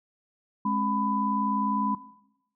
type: tone cluster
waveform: sine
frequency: 209.4 / 269.3 / 998 Hz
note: G#3 / C#4 / B5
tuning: +15 / -50 / +18 cents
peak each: -27 / -32 / -27 dBFS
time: 0.65-1.95 s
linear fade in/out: 5 ms
effects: noise-tail reverb RT60 0.9 s tail -18 dB re dry